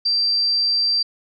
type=tone; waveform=sine; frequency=4699 Hz; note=D8; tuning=in tune; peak=-16 dBFS; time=0.05-1.03 s; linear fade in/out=10 ms; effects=none